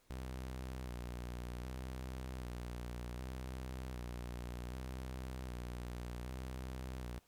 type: tone with vibrato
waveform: sawtooth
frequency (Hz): 62.2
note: B1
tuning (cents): +13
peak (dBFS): -38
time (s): 0.1-7.19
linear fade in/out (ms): 0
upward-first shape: square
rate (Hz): 0.65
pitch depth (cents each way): 48
effects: pink hiss -71 dBFS RMS until 7.27 s + MP3 96 kbps